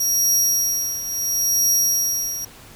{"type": "tone with tremolo", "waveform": "sawtooth", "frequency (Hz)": 5670, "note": "F8", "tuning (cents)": 25, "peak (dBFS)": -12, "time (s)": [0, 2.45], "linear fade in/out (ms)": 5, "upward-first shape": "triangle", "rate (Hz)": 0.73, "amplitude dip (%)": 75, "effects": ["pink hiss -44 dBFS RMS until 2.75 s"]}